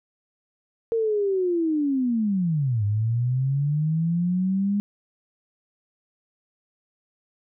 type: linear two-way sweep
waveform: sine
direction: down then up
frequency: 462.3 to 100.8 to 205.5 Hz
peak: -20 dBFS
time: 0.92-4.8 s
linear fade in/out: 0 ms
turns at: 2.84 s
effects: none